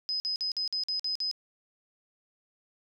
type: tone bursts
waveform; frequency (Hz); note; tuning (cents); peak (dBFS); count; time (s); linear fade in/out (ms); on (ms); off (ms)
sine; 5040; D#8; +21; -28; 8; 0.09-1.313; 0; 110; 49
effects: none